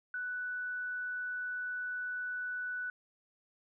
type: tone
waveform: sine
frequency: 1486 Hz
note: F#6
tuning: 7 cents sharp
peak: -35 dBFS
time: 0.14-2.9 s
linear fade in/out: 2 ms
effects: none